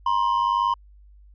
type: ring-modulated tone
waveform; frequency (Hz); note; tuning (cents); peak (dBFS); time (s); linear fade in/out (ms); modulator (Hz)
triangle; 1004; B5; +28; -14; 0.06-0.74; 5; 50.5
effects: added 50 Hz sine -47 dBFS peak until 1.34 s + resampled to 11025 Hz